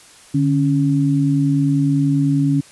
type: tone pair together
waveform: sine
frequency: 147.16 / 277.2 Hz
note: D3 / C#4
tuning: +4 / 0 cents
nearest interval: major seventh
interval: 1096 cents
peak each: -16 dBFS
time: 0.34-2.61 s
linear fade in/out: 10 ms
effects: white hiss -45 dBFS RMS until 2.71 s + resampled to 24000 Hz